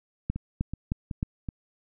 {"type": "two click trains", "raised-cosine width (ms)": 5, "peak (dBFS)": [-14, -20], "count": [4, 4], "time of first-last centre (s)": [[0.3, 1.229], [0.36, 1.488]], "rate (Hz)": [3.23, 2.66], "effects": []}